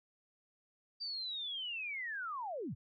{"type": "linear sweep", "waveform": "sine", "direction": "down", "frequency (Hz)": [4699, 75.6], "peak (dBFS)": -38, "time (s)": [1, 2.75], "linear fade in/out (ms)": 20, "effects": []}